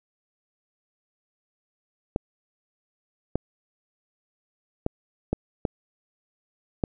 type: clicks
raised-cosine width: 2 ms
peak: -10 dBFS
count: 6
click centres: 2.161 / 3.356 / 4.864 / 5.33 / 5.652 / 6.838 s
effects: none